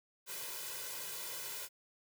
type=noise with comb filter; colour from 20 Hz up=white; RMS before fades=-43 dBFS; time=0.26-1.69 s; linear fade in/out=50 ms; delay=2 ms; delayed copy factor=+0.95; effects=high-pass 150 Hz 12 dB/octave